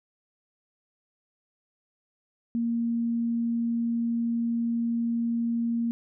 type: tone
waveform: sine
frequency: 233.1 Hz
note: A#3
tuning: in tune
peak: -24 dBFS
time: 2.55-5.91 s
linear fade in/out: 0 ms
effects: none